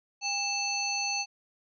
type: harmonic tone with a mistuned harmonic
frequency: 880 Hz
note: A5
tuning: in tune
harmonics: 1 / 3 / 5 / 7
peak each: -35 / -33 / -33 / -34 dBFS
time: 0.21-1.26 s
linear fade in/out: 50 ms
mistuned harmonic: 1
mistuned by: -150 cents
effects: none